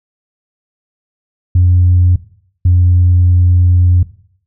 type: tone pair in turn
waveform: sine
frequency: 89.4 / 89.05 Hz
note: F2 / F2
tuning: +41 / +34 cents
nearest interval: unison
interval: 7 cents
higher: first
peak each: -4 dBFS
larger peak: neither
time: 1.55-2.16 / 2.65-4.03 s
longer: second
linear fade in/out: 5 ms
effects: noise-tail reverb RT60 0.6 s tail -17 dB re dry + tanh soft clip ceiling -2 dBFS